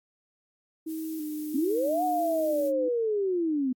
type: noise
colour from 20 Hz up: violet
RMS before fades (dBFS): -44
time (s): 0.86-2.72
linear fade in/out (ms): 50
type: tone with vibrato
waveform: sine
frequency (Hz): 311.1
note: D#4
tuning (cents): 0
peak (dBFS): -31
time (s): 0.86-2.89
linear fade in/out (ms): 10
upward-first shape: square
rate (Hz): 1.5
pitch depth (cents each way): 40
type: linear two-way sweep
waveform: sine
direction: up then down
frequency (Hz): 246.9 to 740 to 246.9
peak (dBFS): -24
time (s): 1.54-3.73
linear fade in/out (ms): 10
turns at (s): 2.04
effects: AAC 64 kbps